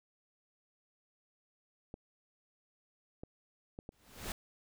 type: clicks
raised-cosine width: 2 ms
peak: -31 dBFS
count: 4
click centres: 1.941 / 3.235 / 3.789 / 3.891 s
type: noise with exponential growth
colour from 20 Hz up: pink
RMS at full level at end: -37 dBFS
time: 3.92-4.32 s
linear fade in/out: 2 ms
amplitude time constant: 85 ms
effects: none